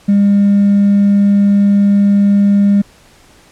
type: tone with hard clipping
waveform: triangle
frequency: 201.4 Hz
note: G3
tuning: 47 cents sharp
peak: -6 dBFS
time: 0.08-2.82 s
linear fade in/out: 10 ms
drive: 2 dB
effects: pink hiss -45 dBFS RMS until 3.51 s + low-pass 10000 Hz 12 dB/octave